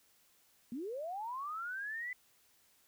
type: linear sweep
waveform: sine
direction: up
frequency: 220.8 to 2022 Hz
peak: -38 dBFS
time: 0.72-2.13 s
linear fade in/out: 2 ms
effects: white hiss -69 dBFS RMS until 2.87 s